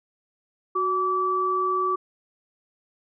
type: tone pair together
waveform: sine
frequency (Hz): 370 / 1154.8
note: F#4 / D6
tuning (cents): 0 / -30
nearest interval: octave + minor sixth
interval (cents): 1970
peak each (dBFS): -27 / -22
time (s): 0.75-1.96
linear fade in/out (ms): 10
effects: none